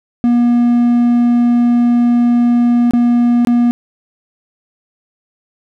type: tone with dropouts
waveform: triangle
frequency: 239.7 Hz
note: A#3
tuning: 48 cents sharp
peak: -6 dBFS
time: 0.24-3.71 s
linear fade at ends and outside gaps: 0 ms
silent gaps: 2.909-2.935 / 3.449-3.472 s
effects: none